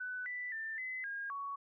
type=tone with pitch steps; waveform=sine; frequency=1498 / 1980 / 1784 / 2025 / 1624 / 1119 Hz; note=F#6 / B6 / A6 / B6 / G#6 / C#6; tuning=+21 / +4 / +23 / +43 / -39 / +16 cents; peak=-38 dBFS; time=0-1.56 s; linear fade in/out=10 ms; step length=260 ms; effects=none